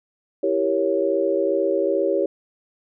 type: chord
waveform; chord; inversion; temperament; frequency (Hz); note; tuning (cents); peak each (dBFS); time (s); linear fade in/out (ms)
sine; E diminished seventh; none; equal; 329.6 / 392 / 466.2 / 554.4; E4 / G4 / Bb4 / Db5; 0 / 0 / 0 / 0; -25 / -22 / -27 / -22; 0.43-2.26; 5
effects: none